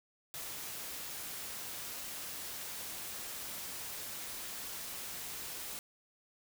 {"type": "noise", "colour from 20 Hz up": "white", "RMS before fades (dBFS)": -43, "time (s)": [0.34, 5.79], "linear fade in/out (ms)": 0, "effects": []}